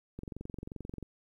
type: click train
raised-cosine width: 3 ms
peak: -28 dBFS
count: 20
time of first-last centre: 0.19-1.027 s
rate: 22.7 Hz
effects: 11-bit